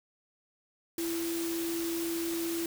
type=tone in noise; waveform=sine; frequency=334.8 Hz; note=E4; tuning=27 cents sharp; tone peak=-31 dBFS; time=0.98-2.66 s; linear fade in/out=2 ms; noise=white; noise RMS=-39 dBFS; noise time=0.98-2.66 s; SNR=+5 dB; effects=none